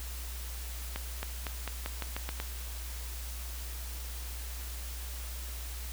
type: accelerating click train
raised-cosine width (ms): 0.3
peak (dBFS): -19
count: 9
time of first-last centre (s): 0.96-2.401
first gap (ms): 270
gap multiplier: 0.88
effects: added 60 Hz sine -38 dBFS peak until 5.92 s + white hiss -45 dBFS RMS until 5.92 s